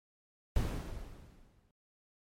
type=noise with exponential decay; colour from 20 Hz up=brown; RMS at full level=-30 dBFS; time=0.56-1.71 s; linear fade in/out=2 ms; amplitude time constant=250 ms; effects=MP3 64 kbps